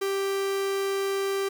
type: tone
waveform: 45% pulse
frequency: 392 Hz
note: G4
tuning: in tune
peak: -25 dBFS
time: 0.01-1.49 s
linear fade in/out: 10 ms
effects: 9-bit